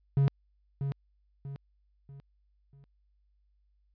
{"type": "tone with echo", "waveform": "triangle", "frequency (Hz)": 138.59, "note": "C#3", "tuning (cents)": 0, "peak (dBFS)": -19, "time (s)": [0.17, 0.28], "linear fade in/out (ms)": 0, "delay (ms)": 640, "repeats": 4, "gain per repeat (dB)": -8, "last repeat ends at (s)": 2.84, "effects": ["added 50 Hz sine -66 dBFS peak until 3.94 s", "resampled to 11025 Hz"]}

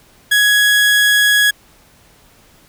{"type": "tone", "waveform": "30% pulse", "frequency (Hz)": 1670, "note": "G#6", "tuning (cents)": 9, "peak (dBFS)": -7, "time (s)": [0.31, 1.51], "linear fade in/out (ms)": 10, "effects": ["pink hiss -49 dBFS RMS until 2.68 s"]}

